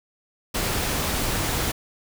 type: noise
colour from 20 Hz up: pink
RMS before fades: -25 dBFS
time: 0.54-1.72 s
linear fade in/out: 10 ms
effects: none